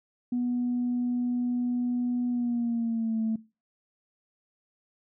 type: tone with pitch glide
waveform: sine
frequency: 244.9 to 222 Hz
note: B3 to A3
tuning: -14 to +16 cents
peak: -24 dBFS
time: 0.32-3.36 s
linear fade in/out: 5 ms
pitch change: -170 cents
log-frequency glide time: 2.29-3.2 s
effects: noise-tail reverb RT60 0.3 s tail -21 dB re dry + tanh soft clip ceiling -21 dBFS